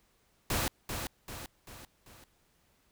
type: noise with echo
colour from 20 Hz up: pink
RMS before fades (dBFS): -31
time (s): 0.5-0.68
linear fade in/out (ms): 2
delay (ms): 390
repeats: 4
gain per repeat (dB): -6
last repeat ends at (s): 2.24
effects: pink hiss -70 dBFS RMS until 2.91 s